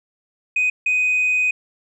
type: tone bursts at uneven times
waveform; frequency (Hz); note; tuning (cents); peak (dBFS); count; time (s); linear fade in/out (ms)
sine; 2500; D#7; +8; -14; 2; 0.56-0.7 / 0.86-1.51; 5
effects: tanh soft clip ceiling -13 dBFS

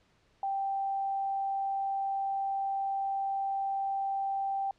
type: tone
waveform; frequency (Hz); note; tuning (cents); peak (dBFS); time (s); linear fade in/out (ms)
sine; 784; G5; 0; -29; 0.43-4.71; 2
effects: pink hiss -68 dBFS RMS until 4.78 s + low-pass 5000 Hz 12 dB/octave

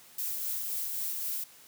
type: noise with tremolo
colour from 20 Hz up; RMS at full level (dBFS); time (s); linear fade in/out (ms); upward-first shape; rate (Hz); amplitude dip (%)
violet; -33; 0.18-1.44; 5; sine; 3.8; 25
effects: white hiss -55 dBFS RMS until 1.67 s + high-pass 80 Hz 12 dB/octave

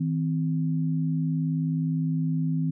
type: tone pair together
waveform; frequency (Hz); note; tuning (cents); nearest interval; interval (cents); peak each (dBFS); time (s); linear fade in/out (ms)
sine; 159.89 / 259.3; D#3 / C4; +47 / -15; minor sixth; 838; -24 / -29; 0-2.71; 10
effects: none

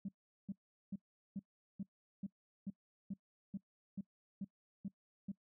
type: tone bursts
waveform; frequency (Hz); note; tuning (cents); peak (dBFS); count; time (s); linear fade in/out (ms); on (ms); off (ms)
sine; 196; G3; 0; -38; 13; 0.05-5.318; 5; 36; 400
effects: noise-tail reverb RT60 0.1 s tail -23 dB re dry + tanh soft clip ceiling -34 dBFS

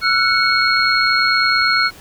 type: tone cluster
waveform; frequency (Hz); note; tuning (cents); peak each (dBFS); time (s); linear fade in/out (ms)
sine; 1341 / 1470 / 2208 / 4278; E6 / F#6 / C#7 / C8; +29 / -12 / -7 / +38; -18; 0.01-1.91; 50
effects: pink hiss -41 dBFS RMS until 2 s

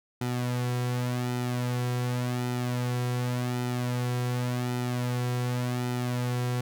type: tone with flanger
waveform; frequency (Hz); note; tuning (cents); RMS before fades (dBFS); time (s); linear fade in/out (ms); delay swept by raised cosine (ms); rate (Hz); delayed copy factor
sawtooth; 123.47; B2; 0; -29; 0.21-6.61; 5; 1.8 to 3.4; 0.88; -0.6
effects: none

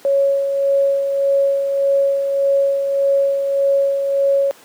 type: tone with tremolo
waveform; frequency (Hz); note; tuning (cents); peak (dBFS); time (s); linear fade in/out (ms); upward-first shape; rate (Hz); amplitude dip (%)
sine; 554; C#5; -1; -11; 0.05-4.51; 0; sine; 1.7; 45
effects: pink hiss -45 dBFS RMS until 4.64 s + high-pass 300 Hz 12 dB/octave

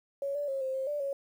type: tone with pitch steps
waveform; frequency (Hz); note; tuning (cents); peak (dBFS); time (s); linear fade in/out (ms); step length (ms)
sine; 557 / 580 / 542 / 526 / 531 / 587 / 554; C#5 / D5 / C#5 / C5 / C5 / D5 / C#5; +8 / -22 / -39 / +9 / +25 / -1 / -1; -30; 0.22-1.13; 2; 130
effects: 10-bit

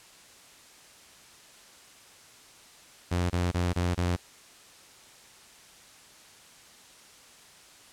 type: tone bursts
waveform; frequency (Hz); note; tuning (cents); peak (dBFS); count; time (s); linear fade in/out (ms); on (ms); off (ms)
sawtooth; 88.4; F2; +22; -21; 5; 3.11-4.164; 10; 190; 26
effects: white hiss -53 dBFS RMS until 7.92 s + low-pass 9000 Hz 12 dB/octave

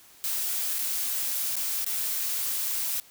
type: noise with dropouts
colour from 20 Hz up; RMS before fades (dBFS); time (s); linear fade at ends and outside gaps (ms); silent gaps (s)
blue; -29; 0.24-3; 0; 0.786-0.79 / 1.556-1.566 / 1.845-1.864
effects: white hiss -54 dBFS RMS until 3.1 s

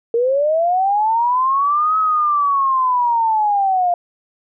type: linear two-way sweep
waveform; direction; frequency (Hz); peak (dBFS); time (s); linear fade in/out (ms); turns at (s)
sine; up then down; 455.9 to 1286 to 693; -13; 0.14-3.94; 2; 1.98
effects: none

